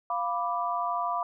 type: chord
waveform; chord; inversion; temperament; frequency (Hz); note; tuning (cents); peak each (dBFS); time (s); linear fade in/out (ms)
sine; B diminished; second; equal; 698.5 / 987.8 / 1174.7; F5 / B5 / D6; 0 / 0 / 0; -31; 0.1-1.23; 2
effects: none